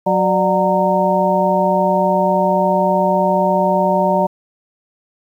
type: harmonic tone with a mistuned harmonic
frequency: 184.7 Hz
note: F#3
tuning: 3 cents flat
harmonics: 1 / 2 / 3 / 4 / 5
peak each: -19 / -23 / -16 / -21 / -17 dBFS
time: 0.06-4.27 s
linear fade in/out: 10 ms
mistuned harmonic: 3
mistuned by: +110 cents
effects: 8-bit